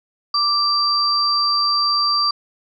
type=tone pair together; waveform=sine; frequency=1174.7 / 4699 Hz; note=D6 / D8; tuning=0 / 0 cents; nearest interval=2 octaves; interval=2400 cents; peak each=-19 / -17 dBFS; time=0.34-2.31 s; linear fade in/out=5 ms; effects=none